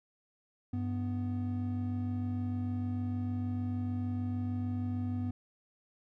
triangle tone pair together, 98.1 / 247.7 Hz, G2 / B3, +2 / +5 cents, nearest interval octave + major third, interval 1603 cents, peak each -32 / -33 dBFS, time 0.73-5.31 s, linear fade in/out 5 ms, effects none

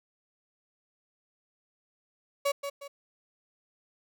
35% pulse tone with echo, 563 Hz, C#5, 27 cents sharp, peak -23 dBFS, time 2.45-2.52 s, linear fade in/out 10 ms, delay 180 ms, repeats 2, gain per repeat -8 dB, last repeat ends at 2.88 s, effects none

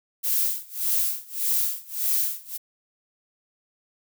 violet noise with tremolo, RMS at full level -22 dBFS, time 0.23-2.58 s, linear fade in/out 20 ms, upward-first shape sine, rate 1.7 Hz, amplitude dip 95%, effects none

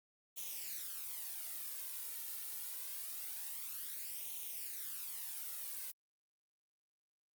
blue noise with flanger, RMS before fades -44 dBFS, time 0.36-5.92 s, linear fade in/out 20 ms, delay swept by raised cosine 0.31 to 2.21 ms, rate 0.25 Hz, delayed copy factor +0.65, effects Opus 48 kbps

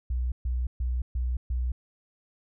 sine tone bursts, 61.74 Hz, B1, in tune, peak -25 dBFS, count 5, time 0.1-1.72 s, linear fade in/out 5 ms, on 220 ms, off 130 ms, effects none

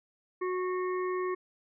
harmonic tone with a mistuned harmonic, 366.9 Hz, F#4, 15 cents flat, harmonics 1 / 3 / 5 / 6, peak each -30 / -36 / -44 / -47 dBFS, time 0.41-1.35 s, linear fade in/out 10 ms, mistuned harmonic 6, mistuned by -24 cents, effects none

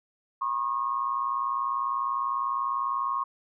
sine tone with amplitude modulation, 1087 Hz, C#6, 34 cents flat, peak -22 dBFS, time 0.41-3.24 s, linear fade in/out 10 ms, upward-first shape sine, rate 120 Hz, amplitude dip 80%, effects none

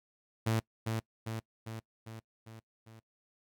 sawtooth tone with echo, 111.8 Hz, A2, 28 cents sharp, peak -24 dBFS, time 0.46-0.6 s, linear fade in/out 10 ms, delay 400 ms, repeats 6, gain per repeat -4 dB, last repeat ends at 3 s, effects noise-tail reverb RT60 0.1 s tail -24 dB re dry

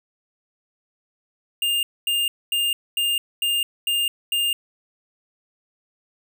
square tone bursts, 2810 Hz, F7, 10 cents sharp, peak -20 dBFS, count 7, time 1.62-4.53 s, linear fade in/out 2 ms, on 210 ms, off 240 ms, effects none

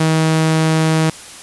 sawtooth tone, 159.2 Hz, D#3, 40 cents sharp, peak -8 dBFS, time 0-1.1 s, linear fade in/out 5 ms, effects white hiss -35 dBFS RMS until 1.42 s + resampled to 24000 Hz

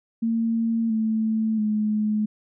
sine tone with pitch steps, 227.9 / 220.3 / 212.9 Hz, A#3 / A3 / G#3, -39 / +2 / +43 cents, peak -20 dBFS, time 0.22-2.26 s, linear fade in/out 10 ms, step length 680 ms, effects none

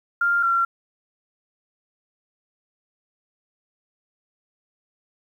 sine tone pair in turn, 1396.9 / 1368.2 Hz, F6 / F6, 0 / -36 cents, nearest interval unison, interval 36 cents, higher first, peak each -17 dBFS, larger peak neither, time 0.21-0.43 / 0.43-0.65 s, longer neither, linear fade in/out 5 ms, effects 9-bit

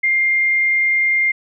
sine tone, 2110 Hz, C7, 14 cents sharp, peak -13 dBFS, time 0.03-1.32 s, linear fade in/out 10 ms, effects none

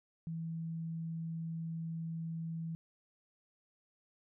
sine tone, 163.9 Hz, E3, 10 cents flat, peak -37 dBFS, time 0.27-2.75 s, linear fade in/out 0 ms, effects none

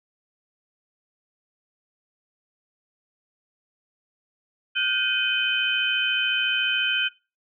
sine tone cluster, 1439 / 1553 / 2500 / 3060 Hz, F#6 / G6 / D#7 / G7, -49 / -17 / +8 / -42 cents, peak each -30 / -28 / -26 / -25 dBFS, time 4.75-7.09 s, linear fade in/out 20 ms, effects noise-tail reverb RT60 0.3 s tail -21 dB re dry

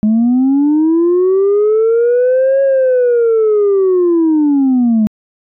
sine linear two-way sweep, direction up then down, 209.3 to 550 to 209.3 Hz, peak -6 dBFS, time 0.03-5.07 s, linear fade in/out 0 ms, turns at 2.62 s, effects tanh soft clip ceiling -6 dBFS

